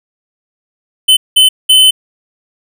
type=tone bursts at uneven times; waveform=square; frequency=3043 Hz; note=F#7; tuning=48 cents sharp; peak=-4 dBFS; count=3; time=1.08-1.17 / 1.36-1.49 / 1.69-1.91 s; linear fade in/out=10 ms; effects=none